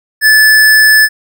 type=tone; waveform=square; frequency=1736 Hz; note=A6; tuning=24 cents flat; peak=-4 dBFS; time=0.21-1.09 s; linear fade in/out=50 ms; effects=none